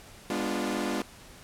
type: chord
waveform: sawtooth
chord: G# diminished seventh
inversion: none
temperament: equal with one note detuned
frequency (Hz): 204.2 / 246.9 / 293.7 / 349.2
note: G#3 / B3 / D4 / F4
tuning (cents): -29 / 0 / 0 / 0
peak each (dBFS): -30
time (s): 0.3-1.02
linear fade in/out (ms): 2
effects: pink hiss -50 dBFS RMS until 1.43 s + low-pass 12000 Hz 12 dB/octave